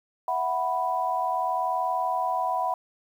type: chord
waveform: sine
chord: E suspended second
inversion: none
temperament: equal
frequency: 659.3 / 740 / 987.8 Hz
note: E5 / F#5 / B5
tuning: 0 / 0 / 0 cents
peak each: -32 / -27 / -27 dBFS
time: 0.28-2.74 s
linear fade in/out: 2 ms
effects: 9-bit